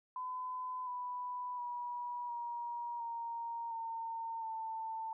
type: tone with pitch steps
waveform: sine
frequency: 1011 / 990.2 / 969.8 / 949.9 / 930.3 / 911.2 / 892.4 Hz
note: B5 / B5 / B5 / A#5 / A#5 / A#5 / A5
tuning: +40 / +4 / -32 / +32 / -4 / -40 / +24 cents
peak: -38 dBFS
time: 0.16-5.13 s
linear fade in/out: 2 ms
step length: 710 ms
effects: none